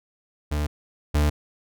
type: tone pair in turn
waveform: 40% pulse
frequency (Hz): 74.4 / 74.4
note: D2 / D2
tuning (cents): +23 / +23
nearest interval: unison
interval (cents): 0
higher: neither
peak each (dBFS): -22 / -17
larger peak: second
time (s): 0.51-0.67 / 1.14-1.3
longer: neither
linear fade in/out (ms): 10
effects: none